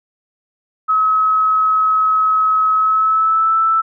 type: tone with pitch glide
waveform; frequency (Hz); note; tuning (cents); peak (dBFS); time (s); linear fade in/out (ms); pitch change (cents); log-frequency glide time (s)
sine; 1282 to 1321.1; E6 to E6; -49 to +3; -11; 0.88-3.82; 20; +52; 2.75-3.57
effects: none